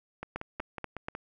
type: two click trains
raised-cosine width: 0.5 ms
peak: -19 / -22 dBFS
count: 4 / 6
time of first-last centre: 0.36-1.085 / 0.23-1.151 s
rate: 4.14 / 5.43 Hz
effects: none